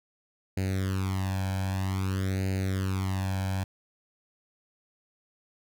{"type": "tone with flanger", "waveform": "sawtooth", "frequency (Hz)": 95.3, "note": "G2", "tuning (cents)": -48, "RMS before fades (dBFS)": -29, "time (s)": [0.57, 3.64], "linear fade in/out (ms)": 5, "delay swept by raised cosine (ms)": [0.44, 1.26], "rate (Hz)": 0.52, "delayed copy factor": 0.9, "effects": []}